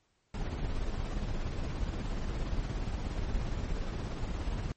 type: noise with tremolo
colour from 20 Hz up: brown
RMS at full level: -32 dBFS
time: 0.34-4.72 s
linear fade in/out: 2 ms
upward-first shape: triangle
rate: 17 Hz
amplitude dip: 40%
effects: pink hiss -74 dBFS RMS until 4.76 s + MP3 32 kbps